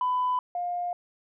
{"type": "tone pair in turn", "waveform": "sine", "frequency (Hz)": [1000, 707.1], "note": ["B5", "F5"], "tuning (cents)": [21, 21], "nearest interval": "tritone", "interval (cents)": 600, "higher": "first", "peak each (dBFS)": [-22, -27], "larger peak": "first", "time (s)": [[0.01, 0.39], [0.55, 0.93]], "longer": "neither", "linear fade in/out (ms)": 2, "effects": ["tanh soft clip ceiling -19 dBFS"]}